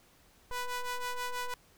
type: ring-modulated tone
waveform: sawtooth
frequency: 493.9 Hz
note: B4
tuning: in tune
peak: -27 dBFS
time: 0.51-1.54 s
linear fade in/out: 2 ms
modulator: 497 Hz
effects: pink hiss -63 dBFS RMS until 1.77 s